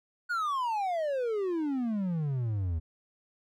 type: exponential sweep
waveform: triangle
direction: down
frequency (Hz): 1480 to 77.78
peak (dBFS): -26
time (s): 0.29-2.8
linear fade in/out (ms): 20
effects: none